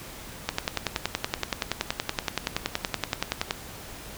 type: click train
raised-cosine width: 0.2 ms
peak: -7 dBFS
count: 33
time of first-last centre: 0.49-3.509 s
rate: 10.6 Hz
effects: pink hiss -42 dBFS RMS until 4.17 s